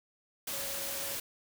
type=tone in noise; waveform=sine; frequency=554.4 Hz; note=C#5; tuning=in tune; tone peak=-45 dBFS; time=0.53-1.15 s; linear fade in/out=5 ms; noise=white; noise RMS=-37 dBFS; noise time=0.47-1.2 s; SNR=-11 dB; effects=none